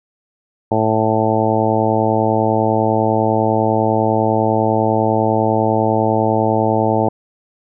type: harmonic tone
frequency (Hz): 110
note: A2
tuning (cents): 0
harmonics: 1 / 2 / 3 / 4 / 5 / 6 / 7 / 8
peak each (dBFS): -21 / -21 / -21 / -21 / -21 / -21 / -21 / -21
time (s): 0.71-7.09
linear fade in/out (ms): 5
effects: none